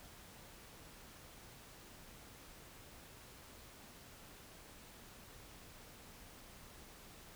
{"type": "silence", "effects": ["pink hiss -57 dBFS RMS until 7.35 s"]}